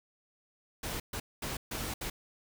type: noise bursts at uneven times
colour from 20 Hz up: pink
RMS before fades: -37 dBFS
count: 5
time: 0.83-1 / 1.13-1.2 / 1.42-1.57 / 1.71-1.94 / 2.01-2.1 s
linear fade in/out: 5 ms
effects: none